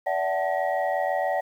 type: tone cluster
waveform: sine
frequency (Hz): 577 / 663 / 751 / 870 / 1905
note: D5 / E5 / F#5 / A5 / A#6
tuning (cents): -31 / +10 / +26 / -20 / +37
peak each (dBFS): -27 / -29 / -26 / -33 / -33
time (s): 0.06-1.41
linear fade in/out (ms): 10
effects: tanh soft clip ceiling -14 dBFS + 9-bit